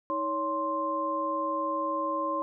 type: tone cluster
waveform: sine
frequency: 317.5 / 561 / 1050 Hz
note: D#4 / C#5 / C6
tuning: +35 / +21 / +6 cents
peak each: -35 / -33 / -29 dBFS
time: 0.1-2.42 s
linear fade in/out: 0 ms
effects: none

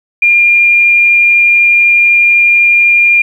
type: tone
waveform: sine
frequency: 2404 Hz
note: D7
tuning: 40 cents sharp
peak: -4 dBFS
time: 0.22-3.22 s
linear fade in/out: 5 ms
effects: 7-bit

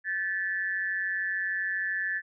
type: tone with amplitude modulation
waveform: sine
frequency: 1745 Hz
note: A6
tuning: 15 cents flat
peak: -24 dBFS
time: 0.04-2.22 s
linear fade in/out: 50 ms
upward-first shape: sine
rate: 187 Hz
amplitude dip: 75%
effects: none

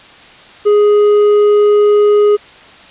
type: tone with hard clipping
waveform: triangle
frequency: 415.3 Hz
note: G#4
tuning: in tune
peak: -7 dBFS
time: 0.65-2.37 s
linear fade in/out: 20 ms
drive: 7 dB
effects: white hiss -38 dBFS RMS until 2.9 s + resampled to 8000 Hz

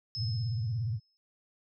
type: tone with exponential decay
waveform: sine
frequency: 5190 Hz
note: E8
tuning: 28 cents flat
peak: -34 dBFS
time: 0.15-1.17 s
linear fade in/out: 0 ms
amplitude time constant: 220 ms
type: tone with vibrato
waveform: sine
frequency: 113.4 Hz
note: A#2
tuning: 47 cents flat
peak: -29 dBFS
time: 0.16-1 s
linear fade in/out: 50 ms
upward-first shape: sine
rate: 17 Hz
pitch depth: 210 cents each way
effects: none

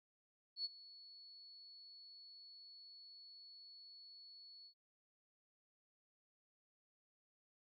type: tone with ADSR envelope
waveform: sine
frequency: 4404 Hz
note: C#8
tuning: 12 cents flat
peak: -37 dBFS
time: 0.56-4.74 s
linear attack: 88 ms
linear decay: 27 ms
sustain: -19 dB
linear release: 81 ms
effects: none

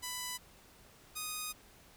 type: tone pair in turn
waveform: 5% pulse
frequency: 995 / 1242.4 Hz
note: B5 / D#6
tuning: +13 / -3 cents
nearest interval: major third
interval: 384 cents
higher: second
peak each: -26 dBFS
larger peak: neither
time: 0.02-0.38 / 1.15-1.53 s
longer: second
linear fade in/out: 20 ms
effects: pink hiss -60 dBFS RMS until 1.96 s

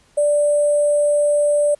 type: tone with sample-and-hold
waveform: sine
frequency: 587.3 Hz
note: D5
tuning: in tune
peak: -13 dBFS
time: 0.17-1.75 s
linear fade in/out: 10 ms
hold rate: 8820 Hz
effects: pink hiss -56 dBFS RMS until 1.79 s + resampled to 24000 Hz

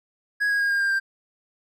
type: tone with pitch steps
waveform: triangle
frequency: 1661.2 / 1645 / 1628.9 / 1613 / 1597.2 / 1581.6 Hz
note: G#6 / G#6 / G#6 / G6 / G6 / G6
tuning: 0 / -17 / -34 / +49 / +32 / +15 cents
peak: -18 dBFS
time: 0.4-1 s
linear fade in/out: 20 ms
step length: 100 ms
effects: none

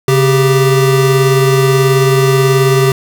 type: tone pair together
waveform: square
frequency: 136.84 / 392 Hz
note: C#3 / G4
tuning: -22 / 0 cents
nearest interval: octave + tritone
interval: 1822 cents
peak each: -11 dBFS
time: 0.08-2.92 s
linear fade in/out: 2 ms
effects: none

